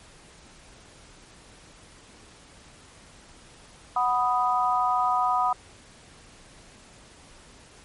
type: chord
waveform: sine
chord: B major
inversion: second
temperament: equal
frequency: 740 / 987.8 / 1244.5 Hz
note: F#5 / B5 / D#6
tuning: 0 / 0 / 0 cents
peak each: -25 dBFS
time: 3.96-5.53 s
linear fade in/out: 5 ms
effects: pink hiss -51 dBFS RMS until 7.84 s + MP3 48 kbps